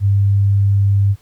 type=tone; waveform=sine; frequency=99.7 Hz; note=G2; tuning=30 cents sharp; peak=-10 dBFS; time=0-1.16 s; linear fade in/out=50 ms; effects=pink hiss -54 dBFS RMS until 1.21 s